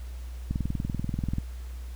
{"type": "click train", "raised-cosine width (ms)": 5, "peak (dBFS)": -16, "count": 19, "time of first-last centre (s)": [0.51, 1.384], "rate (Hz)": 20.6, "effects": ["added 61 Hz sine -35 dBFS peak until 1.95 s", "pink hiss -54 dBFS RMS until 1.95 s"]}